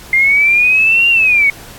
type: linear two-way sweep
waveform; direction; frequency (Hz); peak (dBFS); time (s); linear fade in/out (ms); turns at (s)
sine; up then down; 2093 to 2794 to 2192; -7; 0.13-1.5; 2; 1.09
effects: pink hiss -35 dBFS RMS until 1.78 s + AAC 64 kbps